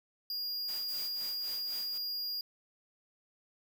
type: tone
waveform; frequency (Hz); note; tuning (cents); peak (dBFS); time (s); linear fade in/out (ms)
square; 4837; D#8; -50; -35; 0.3-2.41; 2
type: noise with tremolo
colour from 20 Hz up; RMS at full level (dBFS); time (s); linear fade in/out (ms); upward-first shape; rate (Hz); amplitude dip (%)
white; -47; 0.68-1.98; 5; sine; 3.9; 80
type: noise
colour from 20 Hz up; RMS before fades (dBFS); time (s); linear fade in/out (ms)
violet; -47; 0.88-1.08; 10
effects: none